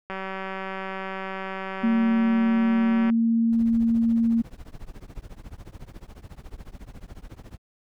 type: click train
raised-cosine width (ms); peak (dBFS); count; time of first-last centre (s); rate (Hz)
0.5; -18; 574; 0.1-3.1; 191
type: tone with pitch glide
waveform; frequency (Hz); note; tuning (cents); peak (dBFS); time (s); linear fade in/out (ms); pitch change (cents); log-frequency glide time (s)
sine; 228.1 to 229.7; A#3 to A#3; -37 to -25; -18; 1.83-4.42; 10; +12; 2.17-4
type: noise with tremolo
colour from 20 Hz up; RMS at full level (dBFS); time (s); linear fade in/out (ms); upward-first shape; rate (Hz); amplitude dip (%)
brown; -37; 3.52-7.58; 10; triangle; 14; 100
effects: none